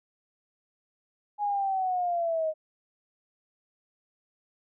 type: linear sweep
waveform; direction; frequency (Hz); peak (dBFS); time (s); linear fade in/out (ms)
sine; down; 834 to 620; -25; 1.38-2.54; 50
effects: none